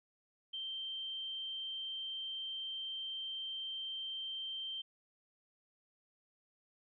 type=tone; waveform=sine; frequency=3136 Hz; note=G7; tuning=in tune; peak=-39 dBFS; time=0.53-4.82 s; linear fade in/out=10 ms; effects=none